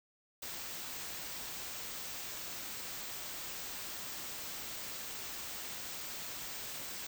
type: band-stop noise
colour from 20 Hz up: white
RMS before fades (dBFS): -43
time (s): 0.42-7.07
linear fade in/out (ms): 5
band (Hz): 9000 to 13000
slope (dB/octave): 96
effects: none